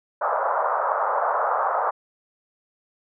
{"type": "band-pass noise", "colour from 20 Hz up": "white", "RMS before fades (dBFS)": -23, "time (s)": [0.21, 1.91], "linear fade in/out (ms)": 10, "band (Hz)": [520, 1300], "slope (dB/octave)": 48, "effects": []}